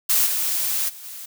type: noise with level steps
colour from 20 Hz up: blue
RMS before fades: -18 / -23 / -40 / -36 dBFS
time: 0.09-1.26 s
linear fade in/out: 10 ms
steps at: 0.25 / 0.88 / 1.03 s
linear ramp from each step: 20 ms
effects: none